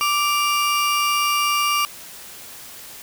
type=tone pair together; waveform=35% pulse; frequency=1174 / 2812 Hz; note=D6 / F7; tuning=-1 / +11 cents; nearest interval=octave + minor third; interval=1512 cents; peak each=-17 / -22 dBFS; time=0.01-1.85 s; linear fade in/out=0 ms; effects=white hiss -39 dBFS RMS until 3.02 s